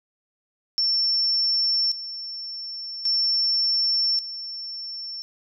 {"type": "tone with tremolo", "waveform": "sine", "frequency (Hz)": 5410, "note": "E8", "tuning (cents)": 44, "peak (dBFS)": -19, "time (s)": [0.78, 5.22], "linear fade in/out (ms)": 0, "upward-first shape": "square", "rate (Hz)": 0.44, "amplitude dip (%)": 75, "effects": []}